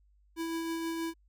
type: tone with tremolo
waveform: square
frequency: 329.6 Hz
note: E4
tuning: in tune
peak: -32 dBFS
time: 0.36-1.14 s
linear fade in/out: 50 ms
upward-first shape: triangle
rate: 6.3 Hz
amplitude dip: 30%
effects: added 50 Hz sine -62 dBFS peak until 1.28 s